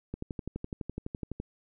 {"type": "click train", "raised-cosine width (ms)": 3, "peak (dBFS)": -22, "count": 16, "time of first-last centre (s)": [0.14, 1.401], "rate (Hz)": 11.9, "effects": []}